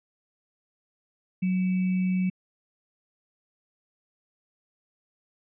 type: tone with sample-and-hold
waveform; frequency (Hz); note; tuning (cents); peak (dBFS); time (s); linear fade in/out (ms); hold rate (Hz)
sine; 185; F#3; 0; -22; 1.42-2.3; 10; 2450
effects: resampled to 8000 Hz